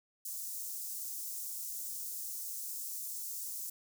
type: high-pass noise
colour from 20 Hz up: white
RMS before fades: -41 dBFS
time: 0.25-3.7 s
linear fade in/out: 5 ms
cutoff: 6100 Hz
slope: 24 dB/octave
effects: none